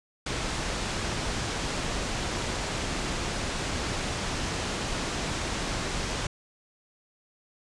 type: low-pass noise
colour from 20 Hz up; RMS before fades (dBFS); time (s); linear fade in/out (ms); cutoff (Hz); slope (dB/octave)
pink; -31; 0.26-6.27; 5; 7900; 24
effects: resampled to 24000 Hz